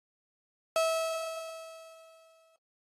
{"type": "tone with exponential decay", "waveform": "35% pulse", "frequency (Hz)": 650, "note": "E5", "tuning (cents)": -24, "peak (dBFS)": -22, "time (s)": [0.76, 2.56], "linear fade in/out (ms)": 1, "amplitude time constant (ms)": 390, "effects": ["AAC 32 kbps"]}